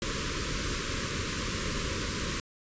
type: band-stop noise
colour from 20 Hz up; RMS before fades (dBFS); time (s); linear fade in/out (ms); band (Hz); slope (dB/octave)
pink; -32; 0.02-2.4; 2; 570 to 1000; 96
effects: resampled to 16000 Hz